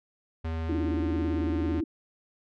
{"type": "tone", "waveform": "square", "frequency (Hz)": 81.2, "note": "E2", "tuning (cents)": -26, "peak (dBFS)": -30, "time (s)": [0.44, 1.81], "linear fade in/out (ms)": 10}
{"type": "tone with vibrato", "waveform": "sine", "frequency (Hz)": 311.1, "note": "D#4", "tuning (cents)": 0, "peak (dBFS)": -27, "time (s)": [0.69, 1.84], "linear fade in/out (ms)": 5, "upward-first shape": "square", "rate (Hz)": 18, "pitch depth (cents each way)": 120}
{"effects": ["low-pass 3000 Hz 12 dB/octave"]}